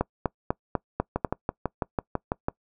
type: two click trains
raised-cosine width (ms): 1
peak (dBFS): -9 / -11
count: 6 / 9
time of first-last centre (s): 0.01-1.248 / 1.16-2.485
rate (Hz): 4.04 / 6.04
effects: noise-tail reverb RT60 0.1 s tail -24 dB re dry